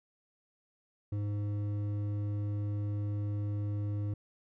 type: tone with hard clipping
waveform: sine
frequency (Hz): 103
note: G#2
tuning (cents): -14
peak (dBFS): -33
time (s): 1.12-4.14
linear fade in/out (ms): 5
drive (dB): 8
effects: none